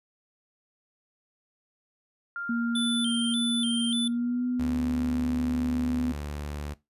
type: tone with exponential decay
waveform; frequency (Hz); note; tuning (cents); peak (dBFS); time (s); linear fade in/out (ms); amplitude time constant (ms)
sine; 1396.9; F6; 0; -31; 2.36-5.58; 1; 700
type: tone with pitch glide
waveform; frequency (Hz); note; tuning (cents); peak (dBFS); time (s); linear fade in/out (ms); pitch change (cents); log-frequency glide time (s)
sine; 234.4 to 248.3; A#3 to B3; +10 to +9; -25; 2.49-6.12; 5; +99; 4.02-4.46
type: tone with vibrato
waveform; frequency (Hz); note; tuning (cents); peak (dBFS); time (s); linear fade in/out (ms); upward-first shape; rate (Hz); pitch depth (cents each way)
square; 3322; G#7; 0; -28; 2.75-4.08; 5; square; 1.7; 88
type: tone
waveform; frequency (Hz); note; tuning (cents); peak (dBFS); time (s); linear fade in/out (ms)
sawtooth; 73.42; D2; 0; -29; 4.59-6.74; 10
effects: noise-tail reverb RT60 0.2 s tail -18 dB re dry + resampled to 32000 Hz